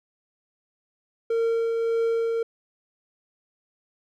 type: tone with tremolo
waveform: triangle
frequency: 458.3 Hz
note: A#4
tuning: 29 cents flat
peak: -18 dBFS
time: 1.3-2.43 s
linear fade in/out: 5 ms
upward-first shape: triangle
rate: 1.7 Hz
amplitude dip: 30%
effects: none